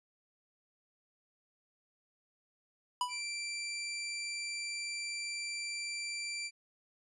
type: tone with exponential decay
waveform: square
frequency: 987.8 Hz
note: B5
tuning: in tune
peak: -28 dBFS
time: 3.01-3.22 s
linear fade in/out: 2 ms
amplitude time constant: 44 ms
type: tone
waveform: 20% pulse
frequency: 2349 Hz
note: D7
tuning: in tune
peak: -32 dBFS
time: 3.08-6.51 s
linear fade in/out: 50 ms
effects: resampled to 24000 Hz